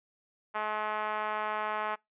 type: tone with band-pass filter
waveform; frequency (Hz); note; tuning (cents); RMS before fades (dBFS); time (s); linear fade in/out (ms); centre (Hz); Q
5% pulse; 213.4; G#3; +47; -33; 0.54-1.96; 20; 950; 1.4
effects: noise-tail reverb RT60 0.2 s tail -26 dB re dry + resampled to 8000 Hz